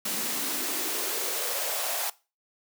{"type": "noise with high-pass filter sweep", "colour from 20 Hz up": "white", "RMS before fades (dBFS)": -30, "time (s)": [0.05, 2.1], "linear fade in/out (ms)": 5, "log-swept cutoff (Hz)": [200, 720], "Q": 3.4, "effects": ["noise-tail reverb RT60 0.3 s tail -20 dB re dry"]}